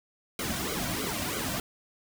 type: noise with flanger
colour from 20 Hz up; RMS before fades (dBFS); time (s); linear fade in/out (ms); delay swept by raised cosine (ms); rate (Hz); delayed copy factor
pink; -32; 0.39-1.6; 2; 1.1 to 2.4; 3.1; -0.95
effects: none